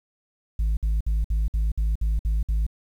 sine tone bursts, 53.5 Hz, A1, 48 cents flat, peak -17 dBFS, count 9, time 0.59-2.666 s, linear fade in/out 5 ms, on 180 ms, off 57 ms, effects tanh soft clip ceiling -19 dBFS + 9-bit

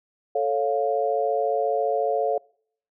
sine chord, A augmented, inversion none, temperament equal with one note detuned, 440 / 554.4 / 702.1 Hz, A4 / C#5 / E#5, 0 / 0 / +9 cents, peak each -25 dBFS, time 0.35-2.38 s, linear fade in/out 5 ms, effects noise-tail reverb RT60 0.6 s tail -26 dB re dry

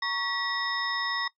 sine tone cluster, 933 / 1114 / 1932 / 3707 / 5250 Hz, A#5 / C#6 / B6 / A#7 / E8, +1 / +8 / -39 / -10 / -8 cents, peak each -38 / -33 / -31 / -34 / -35 dBFS, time 0.02-1.28 s, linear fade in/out 5 ms, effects noise-tail reverb RT60 0.1 s tail -20 dB re dry

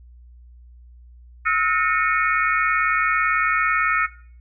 sine tone cluster, 1292 / 1430 / 1828 / 2201 / 2457 Hz, E6 / F6 / A#6 / C#7 / D#7, -35 / +41 / -34 / -13 / -22 cents, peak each -21 / -23 / -23 / -23 / -28 dBFS, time 1.45-4.07 s, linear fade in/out 20 ms, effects noise-tail reverb RT60 0.5 s tail -18 dB re dry + added 60 Hz sine -43 dBFS peak until 4.4 s

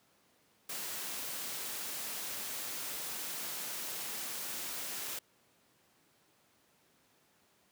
white noise, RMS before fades -40 dBFS, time 0.69-5.19 s, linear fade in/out 5 ms, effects pink hiss -69 dBFS RMS until 7.71 s + high-pass 150 Hz 12 dB/octave

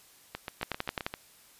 two click trains, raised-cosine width 0.3 ms, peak -14 / -19 dBFS, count 6 / 7, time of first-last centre 0.63-1.065 / 0.35-1.139 s, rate 11.5 / 7.6 Hz, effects white hiss -58 dBFS RMS until 1.59 s + resampled to 32000 Hz

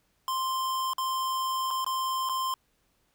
square tone with dropouts, 1046.5 Hz, C6, in tune, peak -28 dBFS, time 0.28-2.54 s, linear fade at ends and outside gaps 1 ms, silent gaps 0.934-0.982 / 1.706-1.71 / 1.845-1.864 / 2.29-2.295 s, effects pink hiss -71 dBFS RMS until 3.14 s

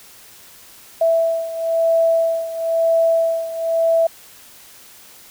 sine beating tone pair, 659.3 / 660.3 Hz, E5 / E5, 0 / +3 cents, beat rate 1 Hz, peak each -16 / -20 dBFS, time 1.01-4.07 s, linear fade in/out 5 ms, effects white hiss -44 dBFS RMS until 5.3 s

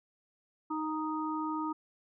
harmonic tone, 311.1 Hz, D#4, in tune, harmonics 1 / 3 / 4, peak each -34 / -37 / -38 dBFS, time 0.7-1.73 s, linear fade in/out 10 ms, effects none

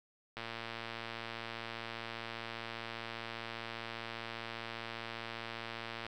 click train, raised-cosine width 0.3 ms, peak -25 dBFS, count 656, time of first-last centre 0.37-6.066 s, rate 115 Hz, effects 11-bit

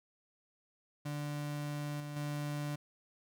35% pulse tone with level steps, 146.83 Hz, D3, in tune, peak -35 / -39 / -34 dBFS, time 1.05-2.76 s, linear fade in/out 10 ms, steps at 2 / 2.16 s, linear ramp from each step 5 ms, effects none

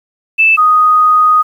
sine tone pair in turn, 2637 / 1244.5 Hz, E7 / D#6, 0 / 0 cents, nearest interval octave + minor second, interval 1300 cents, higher first, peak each -5 dBFS, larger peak neither, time 0.38-0.57 / 0.57-1.43 s, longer second, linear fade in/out 20 ms, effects 7-bit

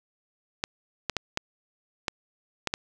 clicks, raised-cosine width 0.2 ms, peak -9 dBFS, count 7, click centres 0.639 / 1.097 / 1.167 / 1.374 / 2.082 / 2.673 / 2.739 s, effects none

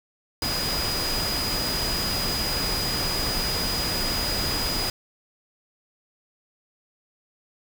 sine tone in noise, 4934 Hz, D#8, 15 cents flat, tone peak -27 dBFS, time 0.42-4.9 s, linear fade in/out 2 ms, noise pink, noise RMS -28 dBFS, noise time 0.42-4.9 s, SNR -2 dB, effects none

